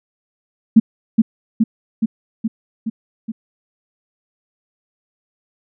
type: tone with echo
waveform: sine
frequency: 222.8 Hz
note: A3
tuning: 22 cents sharp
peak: -3 dBFS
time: 0.76-0.8 s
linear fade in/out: 10 ms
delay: 420 ms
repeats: 6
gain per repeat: -3 dB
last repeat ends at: 3.32 s
effects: none